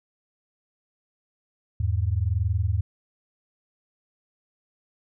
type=tone pair together; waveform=sine; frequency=82.41 / 103.5 Hz; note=E2 / G#2; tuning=0 / -5 cents; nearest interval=major third; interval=395 cents; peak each=-24 dBFS; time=1.8-2.81 s; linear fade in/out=5 ms; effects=none